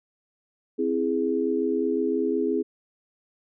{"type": "chord", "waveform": "sine", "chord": "C augmented", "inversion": "none", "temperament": "equal", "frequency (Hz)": [261.6, 329.6, 415.3], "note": ["C4", "E4", "G#4"], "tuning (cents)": [0, 0, 0], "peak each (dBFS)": [-27, -27, -25], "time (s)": [0.78, 2.63], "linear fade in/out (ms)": 20, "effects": []}